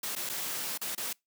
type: noise with dropouts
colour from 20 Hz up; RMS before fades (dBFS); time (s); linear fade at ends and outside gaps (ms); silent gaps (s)
white; -35; 0.03-1.13; 5; 0.153-0.162 / 0.292-0.296 / 0.777-0.813 / 0.951-0.977
effects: noise-tail reverb RT60 0.2 s tail -26 dB re dry + high-pass 150 Hz 12 dB/octave